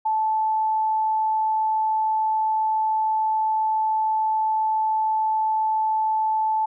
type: tone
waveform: sine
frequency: 873 Hz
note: A5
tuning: 14 cents flat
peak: -19 dBFS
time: 0.05-6.66 s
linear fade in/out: 10 ms
effects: none